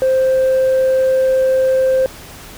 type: tone with tanh clipping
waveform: triangle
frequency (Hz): 523.3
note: C5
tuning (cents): 0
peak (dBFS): -11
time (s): 0.02-2.06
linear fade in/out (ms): 0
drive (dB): 6
effects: pink hiss -36 dBFS RMS until 2.57 s